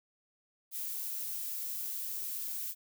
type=noise; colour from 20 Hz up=violet; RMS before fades=-38 dBFS; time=0.71-2.75 s; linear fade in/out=50 ms; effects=none